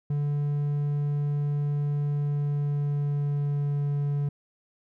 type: tone with pitch glide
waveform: triangle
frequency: 145.3 to 143.71 Hz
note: D3 to D3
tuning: -18 to -37 cents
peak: -22 dBFS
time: 0.1-4.29 s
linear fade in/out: 5 ms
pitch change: -19 cents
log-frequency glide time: 2.07-3.88 s
effects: none